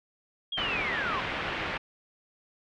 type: linear sweep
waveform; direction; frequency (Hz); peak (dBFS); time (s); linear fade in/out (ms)
sine; down; 3322 to 985; -30; 0.52-1.2; 5
type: low-pass noise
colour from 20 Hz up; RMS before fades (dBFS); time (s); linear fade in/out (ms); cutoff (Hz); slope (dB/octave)
white; -33; 0.57-1.78; 10; 2700; 24
effects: none